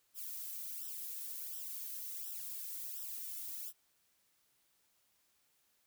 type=noise with flanger; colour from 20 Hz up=violet; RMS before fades=-44 dBFS; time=0.14-3.73 s; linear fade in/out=50 ms; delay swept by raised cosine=0.44 to 2.14 ms; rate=1.4 Hz; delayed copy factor=-0.95; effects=white hiss -75 dBFS RMS until 5.86 s